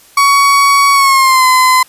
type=tone with pitch glide; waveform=35% pulse; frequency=1122 to 1023 Hz; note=C#6 to C6; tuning=+21 to -39 cents; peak=-4 dBFS; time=0.17-1.83 s; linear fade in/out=5 ms; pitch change=-160 cents; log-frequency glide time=0.93-1.46 s; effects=white hiss -43 dBFS RMS until 1.88 s + resampled to 32000 Hz